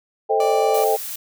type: chord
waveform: sine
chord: A half-diminished seventh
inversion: none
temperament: just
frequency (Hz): 440 / 528 / 633.6 / 792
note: A4 / C5 / Eb5 / G5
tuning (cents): 0 / +16 / +31 / +18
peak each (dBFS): -19 / -24 / -24 / -20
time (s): 0.29-0.97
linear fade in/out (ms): 20
type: tone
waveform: 35% pulse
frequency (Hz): 587.3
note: D5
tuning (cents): 0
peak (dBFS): -22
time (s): 0.4-0.84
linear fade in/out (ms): 2
type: noise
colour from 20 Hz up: blue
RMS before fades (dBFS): -30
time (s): 0.74-1.16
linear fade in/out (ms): 5
effects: none